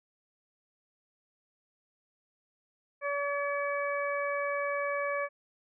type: harmonic tone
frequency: 570 Hz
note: C#5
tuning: 48 cents sharp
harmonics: 1 / 2 / 3 / 4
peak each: -32 / -35 / -37 / -38 dBFS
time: 3.01-5.29 s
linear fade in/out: 50 ms
effects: none